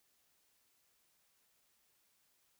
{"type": "silence", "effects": ["white hiss -75 dBFS RMS until 2.59 s"]}